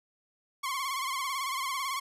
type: tone with vibrato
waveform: sawtooth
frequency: 1078 Hz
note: C#6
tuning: 49 cents flat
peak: -27 dBFS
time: 0.63-2 s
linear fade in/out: 10 ms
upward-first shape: sine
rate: 18 Hz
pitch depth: 84 cents each way
effects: resampled to 32000 Hz